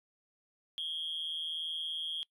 triangle tone with amplitude modulation, 3259 Hz, G#7, 33 cents flat, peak -28 dBFS, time 0.78-2.23 s, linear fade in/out 0 ms, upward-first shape sine, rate 161 Hz, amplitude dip 85%, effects noise-tail reverb RT60 0.1 s tail -25 dB re dry + tanh soft clip ceiling -30 dBFS

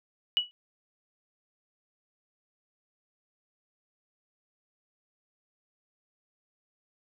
sine tone with exponential decay, 2937 Hz, F#7, 13 cents flat, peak -18 dBFS, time 0.37-0.51 s, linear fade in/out 0 ms, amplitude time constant 29 ms, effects none

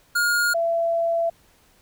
square / sine tone pair in turn, 1425 / 671.3 Hz, F6 / E5, +34 / +31 cents, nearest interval octave + minor second, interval 1303 cents, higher first, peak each -19 dBFS, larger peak neither, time 0.15-0.54 / 0.54-1.3 s, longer second, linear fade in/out 10 ms, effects pink hiss -58 dBFS RMS until 1.81 s

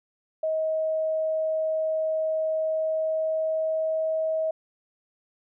sine tone with pitch glide, 633 to 637 Hz, D#5 to D#5, +30 to +41 cents, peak -23 dBFS, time 0.43-4.51 s, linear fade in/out 5 ms, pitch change +11 cents, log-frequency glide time 2.52-4.11 s, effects none

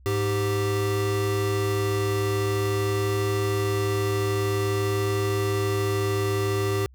square tone pair together, 103.8 / 391.9 Hz, G#2 / G4, 0 / 0 cents, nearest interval octave + major seventh, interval 2300 cents, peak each -26 dBFS, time 0.06-6.86 s, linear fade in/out 0 ms, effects added 64 Hz sine -48 dBFS peak until 6.94 s

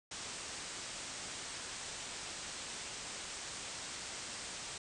white low-pass noise, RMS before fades -45 dBFS, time 0.11-4.78 s, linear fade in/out 5 ms, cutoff 8800 Hz, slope 96 dB/octave, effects none

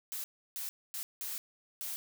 blue noise bursts at uneven times, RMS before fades -39 dBFS, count 5, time 0.12-0.24 / 0.56-0.69 / 0.94-1.03 / 1.21-1.38 / 1.81-1.96 s, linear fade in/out 0 ms, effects none

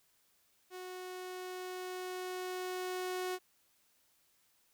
sawtooth tone with level ramp, 367 Hz, F#4, 14 cents flat, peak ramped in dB -40 to -31 dBFS, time 0.7-3.39 s, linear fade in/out 50 ms, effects white hiss -72 dBFS RMS until 4.73 s

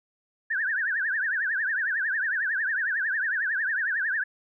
sine tone with vibrato, 1661.2 Hz, G#6, in tune, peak -24 dBFS, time 0.5-4.24 s, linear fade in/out 10 ms, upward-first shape triangle, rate 11 Hz, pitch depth 220 cents each way, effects none

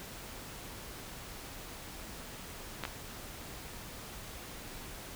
clicks, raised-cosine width 0.3 ms, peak -19 dBFS, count 2, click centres 2.837 / 2.852 s, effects pink hiss -46 dBFS RMS until 5.15 s

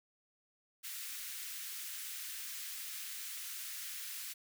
white high-pass noise, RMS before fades -44 dBFS, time 0.83-4.34 s, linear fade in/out 20 ms, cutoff 1500 Hz, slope 24 dB/octave, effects none

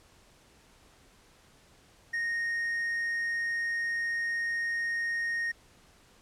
triangle tone, 1858 Hz, A#6, 6 cents flat, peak -27 dBFS, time 2.13-5.52 s, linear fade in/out 10 ms, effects pink hiss -60 dBFS RMS until 6.21 s + low-pass 10000 Hz 12 dB/octave

